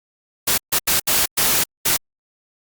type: noise bursts at uneven times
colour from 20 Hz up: white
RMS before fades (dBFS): -17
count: 6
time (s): 0.47-0.58 / 0.72-0.79 / 0.87-1 / 1.07-1.26 / 1.37-1.64 / 1.85-1.97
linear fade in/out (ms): 10
effects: Opus 48 kbps